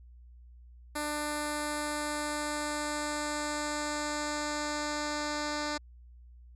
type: tone with low-pass filter sweep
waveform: 10% pulse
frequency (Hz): 297.6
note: D4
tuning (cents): +23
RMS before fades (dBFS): -34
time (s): 0.95-5.78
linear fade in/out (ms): 10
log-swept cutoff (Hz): 11000 to 6000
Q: 2.3
effects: added 60 Hz sine -50 dBFS peak until 6.55 s